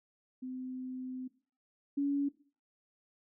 sine tone pair in turn, 256.4 / 282.4 Hz, C4 / C#4, -35 / +32 cents, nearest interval major second, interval 167 cents, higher second, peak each -38 / -28 dBFS, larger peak second, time 0.42-1.28 / 1.97-2.29 s, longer first, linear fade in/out 10 ms, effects noise-tail reverb RT60 0.4 s tail -17 dB re dry

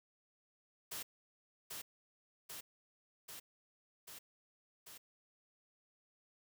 white noise with echo, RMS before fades -44 dBFS, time 0.91-1.03 s, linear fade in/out 10 ms, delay 790 ms, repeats 5, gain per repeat -2 dB, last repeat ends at 4.98 s, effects none

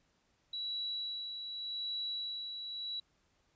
sine tone with tremolo, 3917 Hz, B7, 15 cents flat, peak -35 dBFS, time 0.53-3 s, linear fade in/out 5 ms, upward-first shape sine, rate 0.85 Hz, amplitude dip 45%, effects pink hiss -74 dBFS RMS until 3.55 s + resampled to 16000 Hz

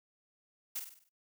blue noise with echo, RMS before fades -37 dBFS, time 0.75-0.8 s, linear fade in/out 10 ms, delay 49 ms, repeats 6, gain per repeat -6 dB, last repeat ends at 1.094 s, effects noise-tail reverb RT60 0.2 s tail -25 dB re dry

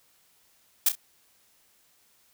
blue noise with echo, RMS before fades -20 dBFS, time 0.86-0.89 s, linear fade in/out 5 ms, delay 32 ms, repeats 2, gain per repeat -10 dB, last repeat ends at 0.954 s, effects white hiss -64 dBFS RMS until 2.33 s

